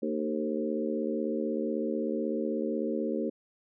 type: harmonic tone with a mistuned harmonic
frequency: 76.1 Hz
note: D#2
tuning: 38 cents flat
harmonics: 3 / 4 / 5 / 6 / 7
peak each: -33 / -34 / -35 / -36 / -36 dBFS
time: 0.02-3.3 s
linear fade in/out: 10 ms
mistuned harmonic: 5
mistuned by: +26 cents
effects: none